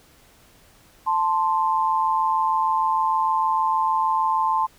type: tone pair together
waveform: sine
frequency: 880 / 1046.5 Hz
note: A5 / C6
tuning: 0 / 0 cents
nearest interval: minor third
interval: 300 cents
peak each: -21 dBFS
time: 1.06-4.67 s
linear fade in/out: 20 ms
effects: pink hiss -54 dBFS RMS until 4.78 s